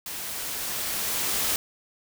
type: noise with level ramp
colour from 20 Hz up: white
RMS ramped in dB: -35 to -25 dBFS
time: 0.06-1.56 s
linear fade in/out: 2 ms
effects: none